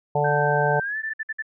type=harmonic tone; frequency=146.83 Hz; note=D3; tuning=in tune; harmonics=1 / 3 / 4 / 5 / 6; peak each=-25 / -25 / -25 / -25 / -25 dBFS; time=0.15-0.8 s; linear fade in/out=5 ms
type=tone with pitch glide; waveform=sine; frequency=1556 to 1766.8 Hz; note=G6 to A6; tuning=-13 to +7 cents; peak=-25 dBFS; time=0.24-1.1 s; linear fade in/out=10 ms; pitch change=+220 cents; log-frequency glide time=0.81-0.98 s
type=tone bursts; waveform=sine; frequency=1760 Hz; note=A6; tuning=in tune; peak=-25 dBFS; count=5; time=1-1.424 s; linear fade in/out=10 ms; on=40 ms; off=56 ms
effects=none